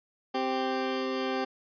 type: tone pair together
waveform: 20% pulse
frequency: 261.6 / 392 Hz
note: C4 / G4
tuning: 0 / 0 cents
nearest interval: perfect fifth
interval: 700 cents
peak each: -26 dBFS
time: 0.34-1.45 s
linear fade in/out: 10 ms
effects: resampled to 11025 Hz